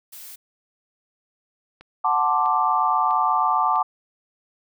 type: noise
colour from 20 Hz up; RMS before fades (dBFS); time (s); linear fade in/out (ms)
blue; -40; 0.12-0.36; 10
type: click train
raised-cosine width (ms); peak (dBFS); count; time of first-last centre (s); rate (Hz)
0.3; -28; 4; 1.81-3.758; 1.54
type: chord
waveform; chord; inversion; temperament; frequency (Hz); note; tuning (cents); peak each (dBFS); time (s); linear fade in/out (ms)
sine; D dominant seventh; first; equal; 740 / 880 / 1046.5 / 1174.7; F#5 / A5 / C6 / D6; 0 / 0 / 0 / 0; -24 / -22 / -26 / -21; 2.04-3.83; 10
effects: none